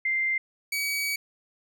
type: tone pair in turn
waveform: sine / sawtooth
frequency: 2091 / 2270 Hz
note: C7 / C#7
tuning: -2 / +41 cents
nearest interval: minor second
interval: 143 cents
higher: second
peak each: -23 dBFS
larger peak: neither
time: 0.05-0.38 / 0.72-1.16 s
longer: second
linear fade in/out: 5 ms
effects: none

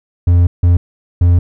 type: tone bursts at uneven times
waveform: triangle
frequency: 87.31 Hz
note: F2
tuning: in tune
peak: -4 dBFS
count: 3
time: 0.27-0.47 / 0.63-0.77 / 1.21-1.39 s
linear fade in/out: 5 ms
effects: none

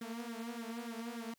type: tone with flanger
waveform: sawtooth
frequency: 232 Hz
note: A#3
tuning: 8 cents flat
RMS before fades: -43 dBFS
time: 0.01-1.34 s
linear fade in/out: 5 ms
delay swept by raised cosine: 0.53 to 5.33 ms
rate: 3.4 Hz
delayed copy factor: +0.85
effects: white hiss -75 dBFS RMS until 1.38 s

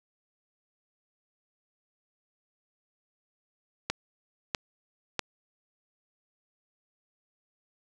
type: clicks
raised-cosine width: 0.2 ms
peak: -10 dBFS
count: 3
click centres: 3.9 / 4.548 / 5.193 s
effects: none

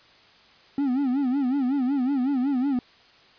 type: tone with vibrato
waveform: triangle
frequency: 266 Hz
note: C4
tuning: 29 cents sharp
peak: -19 dBFS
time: 0.78-2.79 s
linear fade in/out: 2 ms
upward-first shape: sine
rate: 5.4 Hz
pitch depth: 140 cents each way
effects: white hiss -54 dBFS RMS until 3.38 s + resampled to 11025 Hz

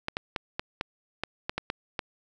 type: clicks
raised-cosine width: 0.3 ms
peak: -13 dBFS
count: 10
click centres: 0.084 / 0.169 / 0.362 / 0.595 / 0.811 / 1.236 / 1.495 / 1.58 / 1.701 / 1.992 s
effects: none

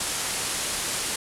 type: low-pass noise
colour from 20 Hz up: white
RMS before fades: -29 dBFS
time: 0-1.16 s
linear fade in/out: 5 ms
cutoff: 11000 Hz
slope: 48 dB/octave
effects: none

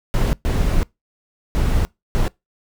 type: noise bursts at uneven times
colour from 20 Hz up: brown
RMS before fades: -17 dBFS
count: 4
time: 0.14-0.33 / 0.45-0.83 / 1.55-1.85 / 2.15-2.28 s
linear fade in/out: 0 ms
effects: noise-tail reverb RT60 0.2 s tail -24 dB re dry

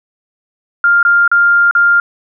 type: tone with dropouts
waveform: sine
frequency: 1400 Hz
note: F6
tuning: 4 cents sharp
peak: -6 dBFS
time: 0.84-2 s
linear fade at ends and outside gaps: 2 ms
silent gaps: 1.029-1.05 / 1.278-1.315 / 1.711-1.751 s
effects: none

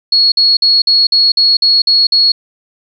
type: tone bursts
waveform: sine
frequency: 4337 Hz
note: C#8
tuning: 39 cents flat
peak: -6 dBFS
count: 9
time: 0.12-2.32 s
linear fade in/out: 5 ms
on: 200 ms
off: 50 ms
effects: none

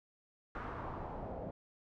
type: noise with low-pass filter sweep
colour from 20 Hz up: pink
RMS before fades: -43 dBFS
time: 0.55-1.51 s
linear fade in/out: 2 ms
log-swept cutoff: 1400 to 570 Hz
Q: 2.2
effects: none

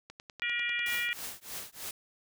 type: click train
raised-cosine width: 0.2 ms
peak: -28 dBFS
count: 12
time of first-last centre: 0.1-1.189 s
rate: 10.1 Hz
type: harmonic tone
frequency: 477.7 Hz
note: A#4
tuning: 42 cents sharp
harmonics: 3 / 4 / 5 / 6 / 7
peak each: -40 / -33 / -33 / -40 / -41 dBFS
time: 0.42-1.13 s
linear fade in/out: 0 ms
type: noise with tremolo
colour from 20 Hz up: white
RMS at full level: -38 dBFS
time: 0.86-1.91 s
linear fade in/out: 2 ms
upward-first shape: triangle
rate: 3.2 Hz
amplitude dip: 100%
effects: none

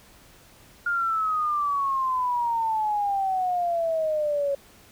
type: exponential sweep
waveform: sine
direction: down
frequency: 1420 to 554.4 Hz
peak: -22 dBFS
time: 0.86-4.55 s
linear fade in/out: 5 ms
effects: pink hiss -53 dBFS RMS until 4.91 s

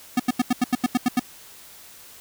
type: tone bursts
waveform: square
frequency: 248.2 Hz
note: B3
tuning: 9 cents sharp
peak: -17 dBFS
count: 10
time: 0.17-1.196 s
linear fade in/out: 5 ms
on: 27 ms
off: 84 ms
effects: white hiss -46 dBFS RMS until 2.2 s

